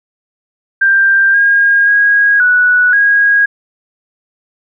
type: tone with pitch steps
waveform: sine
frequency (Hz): 1584 / 1624 / 1643 / 1475 / 1642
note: G6 / G#6 / G#6 / F#6 / G#6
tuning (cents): +18 / -39 / -19 / -6 / -20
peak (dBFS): -6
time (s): 0.81-3.46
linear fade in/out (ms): 10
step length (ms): 530
effects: none